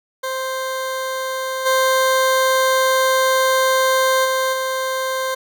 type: tone with level steps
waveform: 20% pulse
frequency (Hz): 523.3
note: C5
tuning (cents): 0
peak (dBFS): -17 / -9 / -12 / -15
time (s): 0.23-5.35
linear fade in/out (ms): 10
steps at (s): 1.65 / 4.24 / 4.52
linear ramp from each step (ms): 20
effects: none